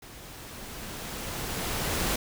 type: noise with level ramp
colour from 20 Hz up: pink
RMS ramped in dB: -47 to -27 dBFS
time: 0.02-2.16 s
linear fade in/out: 5 ms
effects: none